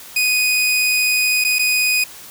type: tone with dropouts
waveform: sawtooth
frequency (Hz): 2489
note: D#7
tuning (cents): 0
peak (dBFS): -11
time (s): 0.16-2.04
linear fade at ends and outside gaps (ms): 5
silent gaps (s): 1.441-1.447 / 1.586-1.592
effects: white hiss -38 dBFS RMS until 2.3 s